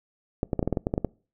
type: clicks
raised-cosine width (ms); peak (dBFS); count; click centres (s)
2; -11; 11; 0.431 / 0.532 / 0.593 / 0.628 / 0.676 / 0.727 / 0.772 / 0.869 / 0.939 / 0.979 / 1.047
effects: noise-tail reverb RT60 0.4 s tail -25 dB re dry